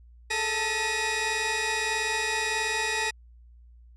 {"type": "tone cluster", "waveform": "sawtooth", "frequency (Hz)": [423.2, 444.8, 885, 1911, 2483], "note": ["G#4", "A4", "A5", "A#6", "D#7"], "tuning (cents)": [33, 19, 10, 43, -4], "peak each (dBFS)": [-34, -33, -28, -26, -28], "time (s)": [0.3, 3.11], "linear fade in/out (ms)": 10, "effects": ["added 59 Hz sine -49 dBFS peak until 3.96 s", "resampled to 22050 Hz"]}